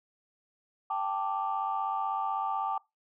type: chord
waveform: sine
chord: G suspended second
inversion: none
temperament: equal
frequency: 784 / 880 / 1174.7 Hz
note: G5 / A5 / D6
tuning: 0 / 0 / 0 cents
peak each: -32 / -33 / -33 dBFS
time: 0.9-2.78 s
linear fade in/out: 5 ms
effects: noise-tail reverb RT60 0.2 s tail -21 dB re dry + tanh soft clip ceiling -20 dBFS